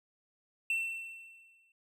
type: tone with exponential decay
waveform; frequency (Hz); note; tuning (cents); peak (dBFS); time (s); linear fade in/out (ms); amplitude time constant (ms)
triangle; 2693; E7; +36; -26; 0.7-1.72; 2; 220
effects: none